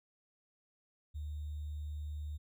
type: tone with sample-and-hold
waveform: sine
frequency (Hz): 75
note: D2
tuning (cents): +37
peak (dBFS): -38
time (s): 1.14-2.38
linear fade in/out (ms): 20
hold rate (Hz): 3675
effects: none